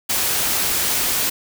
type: noise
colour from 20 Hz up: white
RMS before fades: -20 dBFS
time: 0.09-1.3 s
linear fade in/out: 10 ms
effects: none